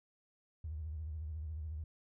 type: tone with vibrato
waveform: triangle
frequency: 77.78 Hz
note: D#2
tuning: in tune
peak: -35 dBFS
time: 0.64-1.84 s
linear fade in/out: 5 ms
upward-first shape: sine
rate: 14 Hz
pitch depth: 110 cents each way
effects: tanh soft clip ceiling -37 dBFS